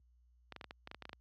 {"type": "clicks", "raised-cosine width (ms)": 0.3, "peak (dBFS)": -30, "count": 12, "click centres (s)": [0.523, 0.563, 0.612, 0.643, 0.709, 0.874, 0.914, 0.946, 1.023, 1.054, 1.094, 1.131], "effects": ["added 60 Hz sine -56 dBFS peak until 1.2 s", "high-pass 100 Hz 12 dB/octave"]}